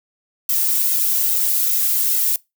violet noise with flanger, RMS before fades -18 dBFS, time 0.49-2.36 s, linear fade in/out 2 ms, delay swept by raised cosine 1.7 to 2.7 ms, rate 2.4 Hz, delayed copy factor -0.85, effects noise-tail reverb RT60 0.2 s tail -22 dB re dry

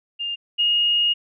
sine tone pair in turn, 2811 / 2860 Hz, F7 / F7, +11 / +41 cents, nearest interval unison, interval 30 cents, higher second, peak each -24 / -16 dBFS, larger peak second, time 0.19-0.36 / 0.58-1.14 s, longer second, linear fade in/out 20 ms, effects none

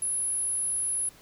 sine tone, 10548 Hz, E9, in tune, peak -26 dBFS, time 0.02-1.09 s, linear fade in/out 2 ms, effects pink hiss -54 dBFS RMS until 1.21 s

